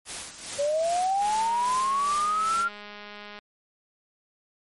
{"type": "noise with tremolo", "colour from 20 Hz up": "white", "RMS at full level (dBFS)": -34, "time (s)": [0.05, 2.66], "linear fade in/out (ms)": 50, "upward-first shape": "sine", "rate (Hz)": 2.5, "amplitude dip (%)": 65}
{"type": "linear sweep", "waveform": "sine", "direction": "up", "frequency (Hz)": [558, 1396.9], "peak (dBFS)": -22, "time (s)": [0.58, 2.69], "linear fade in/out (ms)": 20}
{"type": "click train", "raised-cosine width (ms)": 0.3, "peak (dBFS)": -26, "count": 450, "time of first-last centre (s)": [1.22, 3.389], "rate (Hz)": 207}
{"effects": ["MP3 48 kbps"]}